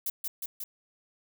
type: noise with echo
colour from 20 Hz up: violet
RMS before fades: -31 dBFS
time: 0.06-0.1 s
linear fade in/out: 5 ms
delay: 180 ms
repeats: 3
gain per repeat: -2 dB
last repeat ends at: 0.64 s
effects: none